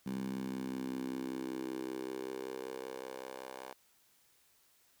10% pulse tone with high-pass filter sweep, 65.2 Hz, C2, 5 cents flat, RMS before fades -41 dBFS, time 0.06-3.73 s, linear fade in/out 5 ms, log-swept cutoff 190 to 630 Hz, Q 3.7, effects white hiss -69 dBFS RMS until 5 s

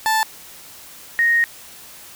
30% pulse / sine tone pair in turn, 880 / 1864.7 Hz, A5 / A#6, 0 / 0 cents, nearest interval octave + minor second, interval 1300 cents, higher second, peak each -13 dBFS, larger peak neither, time 0.06-0.23 / 1.19-1.44 s, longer second, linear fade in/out 0 ms, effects white hiss -41 dBFS RMS until 2.15 s

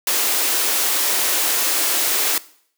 white high-pass noise, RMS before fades -19 dBFS, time 0.07-2.38 s, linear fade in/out 2 ms, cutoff 270 Hz, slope 48 dB/octave, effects noise-tail reverb RT60 0.6 s tail -19 dB re dry

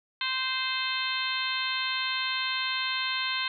harmonic tone, 520 Hz, C5, 11 cents flat, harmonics 2 / 3 / 4 / 5 / 6 / 7 / 8, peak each -35 / -35 / -35 / -35 / -35 / -35 / -35 dBFS, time 0.21-3.48 s, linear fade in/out 2 ms, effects none

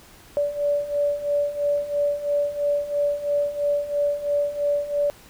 sine beating tone pair, 577 / 580 Hz, D5 / D5, -31 / -22 cents, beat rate 3 Hz, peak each -26 / -22 dBFS, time 0.37-5.1 s, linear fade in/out 0 ms, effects pink hiss -49 dBFS RMS until 5.29 s

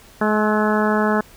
harmonic tone with a mistuned harmonic, 212.7 Hz, G#3, 42 cents sharp, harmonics 1 / 2 / 3 / 4 / 5 / 6 / 7 / 8, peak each -19 / -22 / -24 / -25 / -26 / -27 / -27 / -28 dBFS, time 0.21-1.21 s, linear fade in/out 5 ms, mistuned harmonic 6, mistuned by +31 cents, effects pink hiss -47 dBFS RMS until 1.36 s

